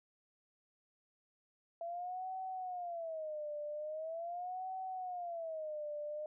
sine tone with vibrato, 669 Hz, E5, 25 cents sharp, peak -39 dBFS, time 1.81-6.26 s, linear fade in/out 2 ms, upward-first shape sine, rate 0.42 Hz, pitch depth 210 cents each way, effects none

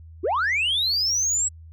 sine linear sweep, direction up, 293.7 to 7830 Hz, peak -18 dBFS, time 0.23-1.49 s, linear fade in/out 20 ms, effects tanh soft clip ceiling -18 dBFS + added 81 Hz sine -41 dBFS peak until 1.72 s

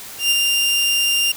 sawtooth tone with ADSR envelope, 2794 Hz, F7, in tune, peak -9 dBFS, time 0.18-1.32 s, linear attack 130 ms, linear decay 16 ms, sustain -3 dB, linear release 5 ms, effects white hiss -35 dBFS RMS until 1.36 s

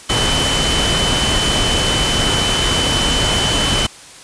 sine tone in noise, 3033 Hz, F#7, 42 cents sharp, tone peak -18 dBFS, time 0.09-3.87 s, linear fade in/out 10 ms, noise pink, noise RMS -17 dBFS, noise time 0.09-3.87 s, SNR -4 dB, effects white hiss -38 dBFS RMS until 4.23 s + resampled to 22050 Hz

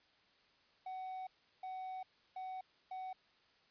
triangle tone bursts at uneven times, 750 Hz, F#5, 23 cents sharp, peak -40 dBFS, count 4, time 0.86-1.27 / 1.63-2.03 / 2.36-2.61 / 2.91-3.13 s, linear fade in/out 5 ms, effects white hiss -70 dBFS RMS until 3.7 s + resampled to 11025 Hz

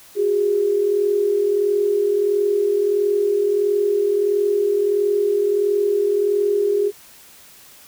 sine tone pair together, 367.3 / 408.8 Hz, F#4 / G#4, -13 / -27 cents, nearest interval major second, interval 186 cents, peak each -23 / -16 dBFS, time 0.15-6.92 s, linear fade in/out 50 ms, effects white hiss -46 dBFS RMS until 7.87 s

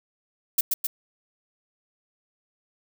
violet noise with echo, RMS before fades -20 dBFS, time 0.58-0.61 s, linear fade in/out 5 ms, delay 130 ms, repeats 2, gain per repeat -3 dB, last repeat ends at 0.87 s, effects none

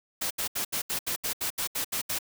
white noise bursts, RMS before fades -30 dBFS, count 12, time 0.21-2.188 s, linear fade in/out 10 ms, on 97 ms, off 74 ms, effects none

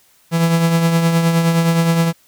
45% pulse tone with tremolo, 166.4 Hz, E3, 17 cents sharp, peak -10 dBFS, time 0.31-2.13 s, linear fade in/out 50 ms, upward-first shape triangle, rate 9.6 Hz, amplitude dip 50%, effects white hiss -54 dBFS RMS until 2.27 s

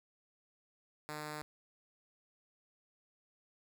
5% pulse tone, 151.3 Hz, D#3, 48 cents flat, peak -30 dBFS, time 1.09-1.42 s, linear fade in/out 0 ms, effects none

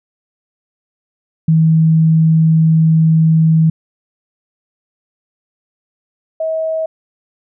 sine tone pair in turn, 160.5 / 640.6 Hz, E3 / E5, -46 / -50 cents, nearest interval 2 octaves, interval 2396 cents, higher second, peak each -7 / -15 dBFS, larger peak first, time 1.48-3.7 / 6.4-6.86 s, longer first, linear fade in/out 5 ms, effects none

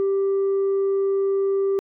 sine tone, 392 Hz, G4, in tune, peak -16 dBFS, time 0-1.79 s, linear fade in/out 0 ms, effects tanh soft clip ceiling -17 dBFS

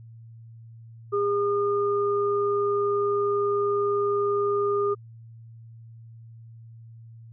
sine tone pair together, 405.9 / 1216.3 Hz, G#4 / D#6, -40 / -40 cents, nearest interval octave + perfect fifth, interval 1900 cents, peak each -22 / -28 dBFS, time 1.12-4.95 s, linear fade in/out 20 ms, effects added 114 Hz sine -43 dBFS peak until 7.32 s

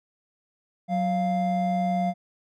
triangle tone pair together, 185 / 696.7 Hz, F#3 / F5, 0 / -4 cents, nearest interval octave + major seventh, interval 2296 cents, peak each -23 dBFS, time 0.88-2.14 s, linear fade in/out 50 ms, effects none

